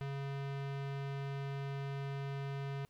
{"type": "tone with low-pass filter", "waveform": "square", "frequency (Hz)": 138.59, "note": "C#3", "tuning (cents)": 0, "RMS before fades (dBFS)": -40, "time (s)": [0.01, 2.85], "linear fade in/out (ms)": 0, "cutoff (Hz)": 3100, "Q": 0.94, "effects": ["pink hiss -74 dBFS RMS until 2.89 s"]}